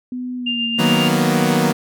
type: tone with pitch glide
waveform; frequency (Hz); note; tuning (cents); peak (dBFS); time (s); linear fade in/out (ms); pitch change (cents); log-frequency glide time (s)
sine; 250 to 231.9; B3 to A#3; +21 to -9; -23; 0.12-0.97; 2; -130; 0.37-0.67
type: tone with tremolo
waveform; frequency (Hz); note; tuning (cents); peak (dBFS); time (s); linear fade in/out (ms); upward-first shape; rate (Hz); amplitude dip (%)
sine; 2800; F7; +4; -18; 0.46-1.09; 10; sine; 7.3; 35
type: chord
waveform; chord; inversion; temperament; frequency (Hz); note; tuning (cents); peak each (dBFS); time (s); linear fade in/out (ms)
sawtooth; B major seventh; first; equal; 155.56 / 185 / 233.1 / 246.9; D#3 / F#3 / A#3 / B3; 0 / 0 / 0 / 0; -16; 0.78-1.73; 20
effects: none